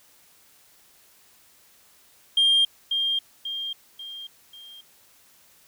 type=tone with echo; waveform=sine; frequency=3204 Hz; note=G7; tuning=37 cents sharp; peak=-14 dBFS; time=2.37-2.65 s; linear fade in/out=5 ms; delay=540 ms; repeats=4; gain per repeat=-7 dB; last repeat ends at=4.81 s; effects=tanh soft clip ceiling -14 dBFS + white hiss -57 dBFS RMS until 5.67 s